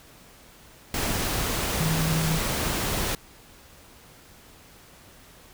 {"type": "tone in noise", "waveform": "sine", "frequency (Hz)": 160, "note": "D#3", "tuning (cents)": 49, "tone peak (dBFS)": -24, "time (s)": [1.8, 2.38], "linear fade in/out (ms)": 2, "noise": "pink", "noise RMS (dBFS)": -27, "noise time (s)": [0.94, 3.15], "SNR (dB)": 0, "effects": ["pink hiss -51 dBFS RMS until 5.53 s"]}